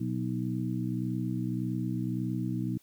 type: harmonic tone with a mistuned harmonic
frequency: 61.74 Hz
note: B1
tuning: in tune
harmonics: 2 / 3 / 4 / 5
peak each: -33 / -34 / -36 / -36 dBFS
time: 0-2.78 s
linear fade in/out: 10 ms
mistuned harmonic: 5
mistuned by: +38 cents
effects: white hiss -64 dBFS RMS until 2.82 s